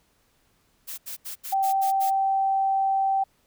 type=noise bursts; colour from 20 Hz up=blue; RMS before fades=-35 dBFS; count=7; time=0.87-2.108 s; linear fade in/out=20 ms; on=110 ms; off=78 ms
type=tone; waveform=sine; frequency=777 Hz; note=G5; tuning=16 cents flat; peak=-20 dBFS; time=1.52-3.24 s; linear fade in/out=10 ms
effects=pink hiss -66 dBFS RMS until 3.46 s